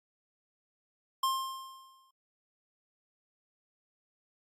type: tone with exponential decay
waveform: square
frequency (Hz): 1060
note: C6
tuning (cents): +22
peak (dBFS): -26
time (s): 1.23-2.11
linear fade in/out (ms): 5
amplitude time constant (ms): 190
effects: AAC 48 kbps

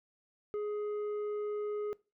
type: tone with tanh clipping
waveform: triangle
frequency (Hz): 417.7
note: G#4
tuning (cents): +10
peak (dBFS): -34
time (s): 0.54-1.93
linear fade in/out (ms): 0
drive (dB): 10
effects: noise-tail reverb RT60 0.3 s tail -22 dB re dry

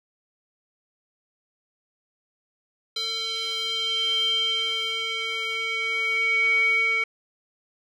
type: tone with band-pass filter sweep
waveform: square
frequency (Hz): 449.2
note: A4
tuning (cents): +36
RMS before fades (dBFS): -25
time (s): 2.96-7.04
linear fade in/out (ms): 5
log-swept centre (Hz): 3800 to 2100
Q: 9.3
effects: none

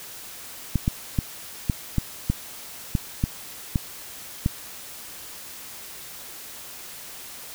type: clicks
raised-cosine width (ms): 5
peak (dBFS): -8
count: 10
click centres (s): 0.757 / 0.879 / 1.188 / 1.698 / 1.983 / 2.3 / 2.952 / 3.239 / 3.758 / 4.461
effects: white hiss -40 dBFS RMS until 7.54 s

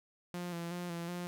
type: tone with vibrato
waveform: sawtooth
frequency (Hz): 173.1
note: F3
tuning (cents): -15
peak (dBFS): -34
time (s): 0.34-1.27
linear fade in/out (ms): 0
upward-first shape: square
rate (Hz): 2.7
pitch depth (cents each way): 33
effects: none

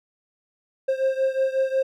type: beating tone pair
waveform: triangle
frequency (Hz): 529 / 534.5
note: C5 / C5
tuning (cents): +19 / +37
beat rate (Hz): 5.5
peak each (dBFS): -20 / -23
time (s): 0.88-1.83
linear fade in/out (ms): 10
effects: none

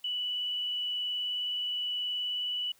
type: tone with vibrato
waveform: sine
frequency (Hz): 2960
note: F#7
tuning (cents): 0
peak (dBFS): -30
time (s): 0.04-2.72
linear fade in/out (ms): 5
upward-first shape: triangle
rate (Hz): 19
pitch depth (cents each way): 14
effects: white hiss -64 dBFS RMS until 2.79 s

